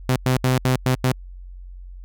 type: tone bursts at uneven times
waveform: sawtooth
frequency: 128.3 Hz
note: C3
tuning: 34 cents flat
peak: -12 dBFS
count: 6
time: 0.09-0.16 / 0.26-0.37 / 0.44-0.58 / 0.65-0.76 / 0.86-0.95 / 1.04-1.12 s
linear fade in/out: 2 ms
effects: added 45 Hz sine -35 dBFS peak until 2.04 s